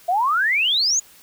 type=exponential sweep; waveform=sine; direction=up; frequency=671 to 6920 Hz; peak=-16 dBFS; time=0.08-1 s; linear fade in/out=10 ms; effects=white hiss -49 dBFS RMS until 1.22 s